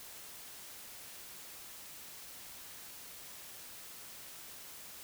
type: silence
effects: white hiss -50 dBFS RMS until 5.03 s